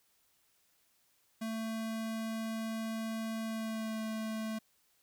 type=tone with pitch glide; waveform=square; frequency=223.1 to 219.8 Hz; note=A3 to A3; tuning=+24 to -2 cents; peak=-36 dBFS; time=1.41-4.59 s; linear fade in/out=10 ms; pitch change=-26 cents; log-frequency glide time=3.44-4.01 s; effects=white hiss -72 dBFS RMS until 5.02 s